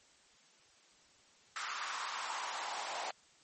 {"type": "noise with high-pass filter sweep", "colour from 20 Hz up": "pink", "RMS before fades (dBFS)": -40, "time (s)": [1.56, 3.11], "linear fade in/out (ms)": 2, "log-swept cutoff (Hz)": [1300, 730], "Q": 3.3, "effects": ["white hiss -65 dBFS RMS until 3.43 s", "MP3 32 kbps"]}